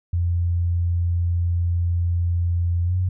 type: tone with pitch glide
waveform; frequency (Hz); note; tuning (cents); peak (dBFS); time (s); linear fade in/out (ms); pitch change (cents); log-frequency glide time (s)
sine; 86.5 to 91.64; F2 to F#2; -16 to -16; -18; 0.13-3.09; 5; +100; 2.84-2.96
effects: none